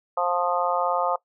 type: harmonic tone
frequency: 176.4 Hz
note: F3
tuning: 18 cents sharp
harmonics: 3 / 4 / 5 / 6 / 7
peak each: -27 / -27 / -27 / -30 / -28 dBFS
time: 0.17-1.16 s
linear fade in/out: 5 ms
effects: noise-tail reverb RT60 0.1 s tail -19 dB re dry

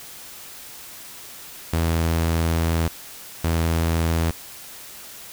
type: tone bursts at uneven times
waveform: sawtooth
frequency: 82.41 Hz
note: E2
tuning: in tune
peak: -15 dBFS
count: 2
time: 1.73-2.88 / 3.44-4.31 s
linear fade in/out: 5 ms
effects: white hiss -40 dBFS RMS until 5.32 s

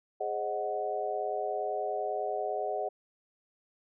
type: chord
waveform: sine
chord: Ab dominant seventh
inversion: none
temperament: equal with one note detuned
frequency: 415.3 / 532.1 / 622.3 / 740 Hz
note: Ab4 / C5 / Eb5 / Gb5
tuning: 0 / +29 / 0 / 0 cents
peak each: -36 / -39 / -35 / -34 dBFS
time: 0.2-2.89 s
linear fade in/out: 10 ms
effects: none

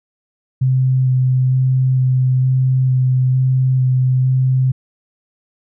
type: tone with vibrato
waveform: sine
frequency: 129.3 Hz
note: C3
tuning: 20 cents flat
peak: -11 dBFS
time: 0.61-4.72 s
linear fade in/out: 10 ms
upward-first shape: square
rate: 1.1 Hz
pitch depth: 9 cents each way
effects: none

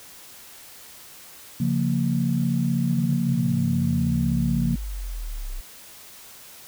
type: chord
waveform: sine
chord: Bb minor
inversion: first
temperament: equal with one note detuned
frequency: 138.59 / 174.61 / 230.9 Hz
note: Db3 / F3 / Bb3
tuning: 0 / 0 / -16 cents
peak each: -24 dBFS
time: 1.6-4.76 s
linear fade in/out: 5 ms
type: exponential sweep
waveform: sine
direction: down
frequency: 168.7 to 31 Hz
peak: -28 dBFS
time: 2.9-5.61 s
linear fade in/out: 10 ms
effects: tanh soft clip ceiling -9 dBFS + white hiss -45 dBFS RMS until 6.67 s

